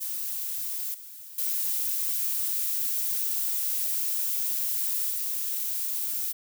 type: noise with level steps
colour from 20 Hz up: violet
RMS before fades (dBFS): -32 / -44 / -28 / -30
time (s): 0-6.33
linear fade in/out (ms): 20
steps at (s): 0.94 / 1.38 / 5.1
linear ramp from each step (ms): 5
effects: none